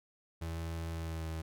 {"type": "tone with pitch glide", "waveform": "35% pulse", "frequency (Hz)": [82.41, 80.57], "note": ["E2", "E2"], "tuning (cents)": [0, -39], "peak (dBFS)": -35, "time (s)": [0.41, 1.42], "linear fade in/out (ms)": 10, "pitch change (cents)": -39, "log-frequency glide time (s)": [0.94, 1.26], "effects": []}